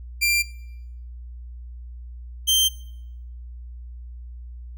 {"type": "tone pair in turn", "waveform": "sawtooth", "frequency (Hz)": [2373, 3139], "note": ["D7", "G7"], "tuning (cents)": [17, 2], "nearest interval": "perfect fourth", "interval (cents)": 485, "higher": "second", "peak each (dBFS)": [-14, -13], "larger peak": "second", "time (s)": [[0.21, 0.43], [2.47, 2.69]], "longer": "neither", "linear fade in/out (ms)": 20, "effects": ["noise-tail reverb RT60 0.8 s tail -22 dB re dry", "added 60 Hz sine -35 dBFS peak until 4.77 s"]}